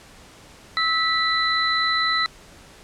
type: tone cluster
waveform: sine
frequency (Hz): 1302 / 1965 / 4018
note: E6 / B6 / B7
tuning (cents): -22 / -9 / +29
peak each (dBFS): -23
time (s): 0.77-2.26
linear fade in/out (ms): 0
effects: pink hiss -47 dBFS RMS until 2.83 s + low-pass 9000 Hz 12 dB/octave